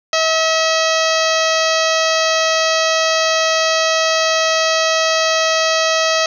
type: harmonic tone with a mistuned harmonic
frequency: 643 Hz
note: E5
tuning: 43 cents flat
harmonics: 1 / 2 / 3 / 4 / 5 / 6 / 7 / 8 / 9 / 10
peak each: -17 / -20 / -22 / -23 / -24 / -25 / -25 / -26 / -27 / -27 dBFS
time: 0.13-6.26 s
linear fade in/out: 2 ms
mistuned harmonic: 6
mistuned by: +31 cents
effects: 8-bit